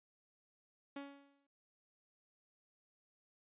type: tone with exponential decay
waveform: sawtooth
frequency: 280.3 Hz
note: C#4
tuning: 19 cents sharp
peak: -38 dBFS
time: 0.96-1.47 s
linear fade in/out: 5 ms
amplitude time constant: 110 ms
effects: resampled to 8000 Hz